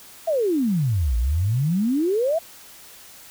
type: exponential two-way sweep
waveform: sine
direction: down then up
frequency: 688 to 55 to 688 Hz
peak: -18 dBFS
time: 0.27-2.39 s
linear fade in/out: 10 ms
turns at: 1.17 s
effects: white hiss -45 dBFS RMS until 3.3 s